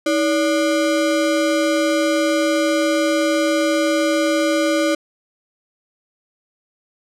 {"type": "ring-modulated tone", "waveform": "square", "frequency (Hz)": 446.2, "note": "A4", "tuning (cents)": 24, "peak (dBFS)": -13, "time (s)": [0.06, 4.95], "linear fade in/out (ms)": 5, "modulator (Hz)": 127, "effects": ["low-pass 9000 Hz 12 dB/octave"]}